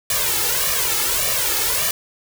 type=noise with flanger; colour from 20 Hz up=white; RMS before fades=-20 dBFS; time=0.1-1.91 s; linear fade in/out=2 ms; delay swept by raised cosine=1.7 to 2.32 ms; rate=1.7 Hz; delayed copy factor=+1; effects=none